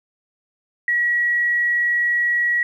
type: tone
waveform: sine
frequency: 1919 Hz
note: A#6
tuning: 50 cents sharp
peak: -16 dBFS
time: 0.88-2.63 s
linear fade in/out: 2 ms
effects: 9-bit